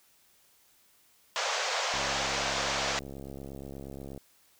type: band-pass noise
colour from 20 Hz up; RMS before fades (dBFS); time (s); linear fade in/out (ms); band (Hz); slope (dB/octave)
pink; -31; 1.36-2.99; 0; 500 to 7000; 48
type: click train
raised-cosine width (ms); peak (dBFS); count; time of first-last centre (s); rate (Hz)
2; -29; 154; 1.94-4.177; 68.4
effects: white hiss -64 dBFS RMS until 4.59 s